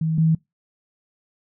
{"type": "tone pair in turn", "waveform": "sine", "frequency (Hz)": [159.9, 160.81], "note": ["D#3", "E3"], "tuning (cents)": [48, -43], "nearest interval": "unison", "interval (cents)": 9, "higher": "second", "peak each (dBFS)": [-19, -14], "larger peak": "second", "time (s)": [[0.01, 0.18], [0.18, 0.35]], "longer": "neither", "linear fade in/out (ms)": 5, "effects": ["noise-tail reverb RT60 0.2 s tail -25 dB re dry"]}